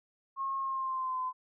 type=tone with pitch glide; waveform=sine; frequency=1081 to 1023.3 Hz; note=C#6 to C6; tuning=-44 to -39 cents; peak=-31 dBFS; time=0.36-1.33 s; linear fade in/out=50 ms; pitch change=-95 cents; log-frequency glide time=0.6-1.2 s; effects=none